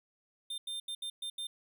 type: tone bursts at uneven times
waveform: square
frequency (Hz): 3600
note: A7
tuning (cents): +39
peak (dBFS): -37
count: 6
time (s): 0.5-0.58 / 0.67-0.8 / 0.88-0.95 / 1.02-1.1 / 1.22-1.3 / 1.38-1.47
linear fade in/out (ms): 5
effects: none